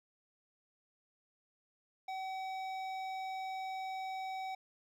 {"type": "tone with hard clipping", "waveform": "sine", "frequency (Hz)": 760, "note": "F#5", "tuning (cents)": 46, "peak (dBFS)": -40, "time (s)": [2.08, 4.55], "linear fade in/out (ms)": 5, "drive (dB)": 12, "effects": []}